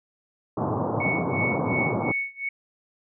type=band-pass noise; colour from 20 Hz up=pink; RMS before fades=-26 dBFS; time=0.57-2.12 s; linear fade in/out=5 ms; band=100 to 1100 Hz; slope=48 dB/octave
type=tone with tremolo; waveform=sine; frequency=2217 Hz; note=C#7; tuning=in tune; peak=-23 dBFS; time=1-2.49 s; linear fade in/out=5 ms; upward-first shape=sine; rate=2.8 Hz; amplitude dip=95%
effects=none